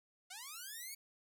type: linear sweep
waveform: 5% pulse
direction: up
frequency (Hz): 698.5 to 2277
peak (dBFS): -35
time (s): 0.3-0.95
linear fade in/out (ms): 10
effects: none

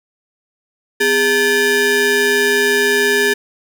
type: ring-modulated tone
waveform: 40% pulse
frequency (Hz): 661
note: E5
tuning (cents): +5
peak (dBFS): -8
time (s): 1-3.34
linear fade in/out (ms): 10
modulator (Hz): 1070
effects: none

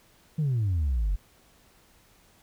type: exponential sweep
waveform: sine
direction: down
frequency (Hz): 162.2 to 43.65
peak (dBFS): -21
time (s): 0.38-1.16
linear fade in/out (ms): 10
effects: tanh soft clip ceiling -21 dBFS + pink hiss -60 dBFS RMS until 2.42 s

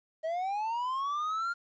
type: linear sweep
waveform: triangle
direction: up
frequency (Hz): 626 to 1411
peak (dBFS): -28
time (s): 0.23-1.54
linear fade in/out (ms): 20
effects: resampled to 16000 Hz + 11-bit

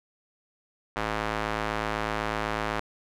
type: tone with band-pass filter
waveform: square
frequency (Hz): 54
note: A1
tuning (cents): -32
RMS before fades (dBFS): -30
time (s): 0.96-2.8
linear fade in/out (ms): 5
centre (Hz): 1300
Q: 0.8
effects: none

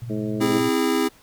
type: tone with tremolo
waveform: sine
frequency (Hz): 118.6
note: A#2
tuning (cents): +30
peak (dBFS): -27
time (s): 0.02-0.69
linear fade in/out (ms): 0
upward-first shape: triangle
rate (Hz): 19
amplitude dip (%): 60
type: harmonic tone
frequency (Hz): 106.6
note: G#2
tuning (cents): +46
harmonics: 2 / 3 / 4 / 5 / 6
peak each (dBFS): -27 / -29 / -32 / -37 / -38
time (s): 0.09-0.6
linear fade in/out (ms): 20
type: chord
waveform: square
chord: C augmented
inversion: none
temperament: just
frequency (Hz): 261.6 / 327 / 408.8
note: C4 / E4 / G#4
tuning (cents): 0 / -14 / -27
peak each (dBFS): -24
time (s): 0.4-1.09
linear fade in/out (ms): 20
effects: pink hiss -53 dBFS RMS until 1.22 s

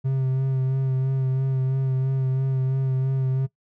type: tone with vibrato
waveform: triangle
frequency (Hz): 132.3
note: C3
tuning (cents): +20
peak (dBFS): -18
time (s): 0.04-3.47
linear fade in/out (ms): 20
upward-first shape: sine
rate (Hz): 3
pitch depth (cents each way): 24
effects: noise-tail reverb RT60 0.1 s tail -18 dB re dry

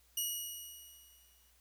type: tone with exponential decay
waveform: 10% pulse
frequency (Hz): 2904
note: F#7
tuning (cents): -33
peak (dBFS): -24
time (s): 0.17-1.51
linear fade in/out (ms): 5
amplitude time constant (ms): 290
effects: added 60 Hz sine -69 dBFS peak until 1.6 s + white hiss -69 dBFS RMS until 1.6 s

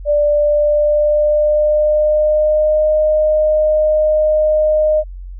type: tone with pitch glide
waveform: sine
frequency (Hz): 589 to 614.7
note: D5 to D#5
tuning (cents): +5 to -21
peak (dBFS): -10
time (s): 0.05-5.04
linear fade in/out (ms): 50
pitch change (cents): +74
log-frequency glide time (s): 0.24-2.89
effects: added 45 Hz sine -27 dBFS peak until 5.39 s

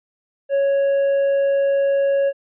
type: tone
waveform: triangle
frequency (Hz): 554.4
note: C#5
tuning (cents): 0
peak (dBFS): -13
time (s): 0.49-2.33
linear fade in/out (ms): 50
effects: resampled to 8000 Hz

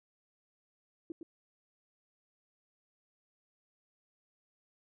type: tone with echo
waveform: sine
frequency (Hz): 329.9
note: E4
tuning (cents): +1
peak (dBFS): -37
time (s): 1.1-1.12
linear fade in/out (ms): 2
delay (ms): 110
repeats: 1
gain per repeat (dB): -5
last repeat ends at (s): 1.23
effects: none

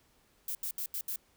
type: noise bursts at uneven times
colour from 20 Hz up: violet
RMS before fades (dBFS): -36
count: 5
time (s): 0.48-0.55 / 0.63-0.71 / 0.78-0.86 / 0.94-1.01 / 1.08-1.16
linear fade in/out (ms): 2
effects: pink hiss -68 dBFS RMS until 1.36 s

